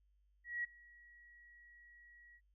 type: tone with ADSR envelope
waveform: sine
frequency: 1915 Hz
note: A#6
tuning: 46 cents sharp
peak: -35 dBFS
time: 0.44-2.41 s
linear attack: 200 ms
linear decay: 13 ms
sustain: -24 dB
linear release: 60 ms
effects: added 50 Hz sine -70 dBFS peak until 2.54 s